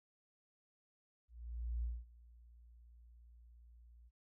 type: tone with ADSR envelope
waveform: sine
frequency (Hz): 58.6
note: A#1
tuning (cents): +10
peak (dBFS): -35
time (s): 1.28-4.11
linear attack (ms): 550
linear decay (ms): 220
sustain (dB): -23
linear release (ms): 40
effects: none